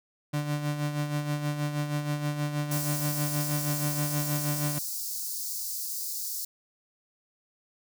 35% pulse tone with tremolo, 147.5 Hz, D3, 8 cents sharp, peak -24 dBFS, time 0.33-4.79 s, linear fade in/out 10 ms, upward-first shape sine, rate 6.3 Hz, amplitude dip 55%
white high-pass noise, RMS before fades -34 dBFS, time 2.71-6.45 s, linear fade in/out 5 ms, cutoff 4500 Hz, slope 48 dB/octave
effects none

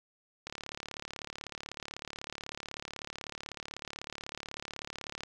click train, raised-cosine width 0.2 ms, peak -22 dBFS, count 173, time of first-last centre 0.47-5.235 s, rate 36.1 Hz, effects none

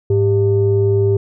sine tone pair together, 104.57 / 394.8 Hz, G#2 / G4, +12 / +12 cents, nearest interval octave + major seventh, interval 2300 cents, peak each -13 dBFS, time 0.1-1.17 s, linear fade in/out 5 ms, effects tanh soft clip ceiling -5 dBFS

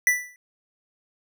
square tone with exponential decay, 1975.5 Hz, B6, in tune, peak -14 dBFS, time 0.07-0.36 s, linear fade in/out 1 ms, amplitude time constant 62 ms, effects none

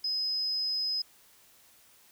sine tone, 5060 Hz, D#8, 28 cents sharp, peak -28 dBFS, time 0.04-1.02 s, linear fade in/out 5 ms, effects white hiss -60 dBFS RMS until 2.11 s

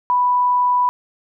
sine tone, 987.8 Hz, B5, in tune, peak -13 dBFS, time 0.1-0.89 s, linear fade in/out 0 ms, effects none

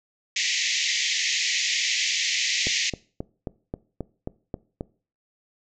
pink band-pass noise, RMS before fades -25 dBFS, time 0.36-2.9 s, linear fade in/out 5 ms, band 1900 to 7100 Hz, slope 96 dB/octave
click train, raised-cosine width 2 ms, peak -16 dBFS, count 9, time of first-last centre 2.67-4.809 s, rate 3.74 Hz
effects noise-tail reverb RT60 0.4 s tail -21 dB re dry

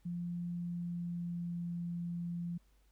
sine tone with pitch glide, 173.7 to 172.2 Hz, F3 to F3, -9 to -24 cents, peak -36 dBFS, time 0.05-2.58 s, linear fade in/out 10 ms, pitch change -15 cents, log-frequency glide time 0.49-1.74 s, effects added 50 Hz sine -66 dBFS peak until 2.91 s + pink hiss -75 dBFS RMS until 2.91 s

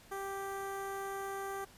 15% pulse tone with notch filter, 392 Hz, G4, in tune, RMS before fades -40 dBFS, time 0.11-1.65 s, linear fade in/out 10 ms, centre 4100 Hz, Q 0.77, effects pink hiss -59 dBFS RMS until 1.77 s + resampled to 32000 Hz

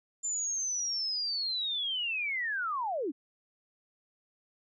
sine linear sweep, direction down, 7200 to 246.9 Hz, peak -30 dBFS, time 0.23-3.12 s, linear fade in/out 20 ms, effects none

